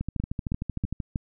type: two click trains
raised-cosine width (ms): 5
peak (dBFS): -15 / -17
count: 4 / 14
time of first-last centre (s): 0.2-1.158 / 0.01-1.002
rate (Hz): 3.13 / 13.1
effects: none